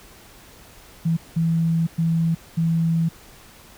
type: tone bursts at uneven times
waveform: sine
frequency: 164.81 Hz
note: E3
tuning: in tune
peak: -17 dBFS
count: 4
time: 1.05-1.17 / 1.36-1.87 / 1.98-2.35 / 2.57-3.09 s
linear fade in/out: 10 ms
effects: pink hiss -47 dBFS RMS until 3.77 s